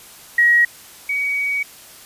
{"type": "tone pair in turn", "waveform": "sine", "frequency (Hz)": [1900, 2259], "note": ["A#6", "C#7"], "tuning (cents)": [33, 32], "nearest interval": "minor third", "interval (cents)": 299, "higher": "second", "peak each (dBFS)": [-10, -18], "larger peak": "first", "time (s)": [[0.38, 0.65], [1.09, 1.63]], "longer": "second", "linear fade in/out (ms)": 5, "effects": ["white hiss -42 dBFS RMS until 2.05 s", "resampled to 32000 Hz"]}